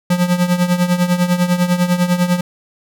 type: tone with tremolo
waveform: square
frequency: 177.8 Hz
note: F3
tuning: 31 cents sharp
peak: -10 dBFS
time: 0.1-2.41 s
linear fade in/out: 5 ms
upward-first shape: triangle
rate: 10 Hz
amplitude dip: 80%
effects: none